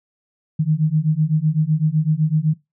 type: beating tone pair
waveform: sine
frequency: 151.4 / 159.3 Hz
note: D#3 / D#3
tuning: -47 / +41 cents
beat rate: 7.9 Hz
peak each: -18 dBFS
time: 0.59-2.54 s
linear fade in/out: 10 ms
effects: noise-tail reverb RT60 0.2 s tail -20 dB re dry